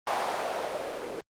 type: noise with low-pass filter sweep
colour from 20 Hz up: violet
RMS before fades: -32 dBFS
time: 0.07-1.21 s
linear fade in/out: 2 ms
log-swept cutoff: 820 to 430 Hz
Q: 2.5
effects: Opus 24 kbps